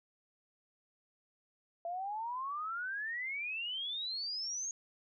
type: exponential sweep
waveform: sine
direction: up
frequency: 670 to 6645 Hz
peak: -36 dBFS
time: 1.85-4.71 s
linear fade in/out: 2 ms
effects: none